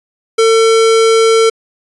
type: tone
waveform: square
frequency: 450 Hz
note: A4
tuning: 39 cents sharp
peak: -7 dBFS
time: 0.38-1.5 s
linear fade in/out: 10 ms
effects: resampled to 22050 Hz